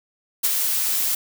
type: noise with ADSR envelope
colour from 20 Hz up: blue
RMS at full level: -18 dBFS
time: 0.43-1.15 s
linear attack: 17 ms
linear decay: 37 ms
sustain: -4 dB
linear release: 4 ms
effects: none